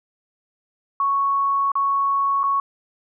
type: tone with dropouts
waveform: sine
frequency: 1108.7 Hz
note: C#6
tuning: in tune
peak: -17 dBFS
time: 1-2.6 s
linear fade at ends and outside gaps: 2 ms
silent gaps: 1.718-1.754 / 2.433-2.438 s
effects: none